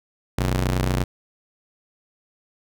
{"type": "ring-modulated tone", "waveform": "sawtooth", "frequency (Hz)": 92, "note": "F#2", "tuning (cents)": -9, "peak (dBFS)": -13, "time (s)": [0.38, 1.04], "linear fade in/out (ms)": 5, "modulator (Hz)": 31.8, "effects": []}